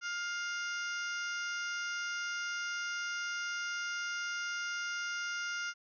harmonic tone, 704 Hz, F5, 14 cents sharp, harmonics 2 / 3 / 4 / 5 / 6 / 7 / 8 / 9, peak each -36 / -45 / -45 / -54 / -57 / -49 / -48 / -50 dBFS, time 0.01-5.74 s, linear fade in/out 50 ms, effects none

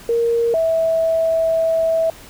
sine tone pair in turn, 466.2 / 652.7 Hz, A#4 / E5, 0 / -17 cents, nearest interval tritone, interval 583 cents, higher second, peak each -14 dBFS, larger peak neither, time 0.09-0.54 / 0.54-2.1 s, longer second, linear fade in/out 2 ms, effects pink hiss -41 dBFS RMS until 2.29 s

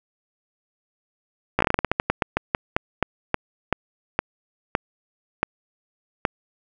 slowing click train, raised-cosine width 0.5 ms, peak -3 dBFS, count 23, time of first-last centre 1.59-6.252 s, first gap 15 ms, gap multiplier 1.21, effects none

